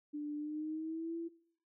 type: tone with pitch glide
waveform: sine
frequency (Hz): 295.9 to 334.1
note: D4 to E4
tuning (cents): +13 to +23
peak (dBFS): -37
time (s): 0.13-1.29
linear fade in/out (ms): 20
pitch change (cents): +210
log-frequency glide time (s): 0.36-1.16
effects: noise-tail reverb RT60 0.6 s tail -19 dB re dry